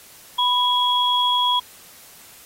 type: tone pair together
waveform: sine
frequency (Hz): 987.8 / 3323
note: B5 / G#7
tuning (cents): 0 / 0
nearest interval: octave + major sixth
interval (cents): 2100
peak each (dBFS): -19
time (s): 0.38-1.6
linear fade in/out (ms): 10
effects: white hiss -46 dBFS RMS until 2.45 s + AAC 48 kbps